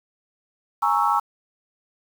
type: chord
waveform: sine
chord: A# half-diminished seventh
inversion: third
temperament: equal with one note detuned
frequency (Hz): 830.6 / 924.3 / 1108.7 / 1318.5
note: G#5 / A#5 / C#6 / E6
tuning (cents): 0 / -15 / 0 / 0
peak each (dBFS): -23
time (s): 0.82-1.2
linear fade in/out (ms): 10
effects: 7-bit